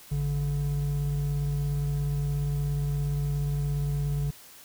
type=tone pair together; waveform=triangle; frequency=53.62 / 143.8 Hz; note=A1 / D3; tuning=-44 / -36 cents; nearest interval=octave + perfect fourth; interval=1708 cents; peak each=-30 / -24 dBFS; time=0.11-4.31 s; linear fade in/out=10 ms; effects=white hiss -50 dBFS RMS until 4.64 s